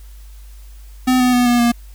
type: tone with pitch steps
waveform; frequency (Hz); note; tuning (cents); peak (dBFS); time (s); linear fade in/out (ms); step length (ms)
square; 254.8 / 250.3 / 245.8 / 241.5 / 237.2; C4 / B3 / B3 / B3 / A#3; -46 / +23 / -8 / -39 / +30; -12; 1.07-1.72; 10; 130
effects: added 50 Hz sine -35 dBFS peak until 1.94 s + white hiss -51 dBFS RMS until 1.94 s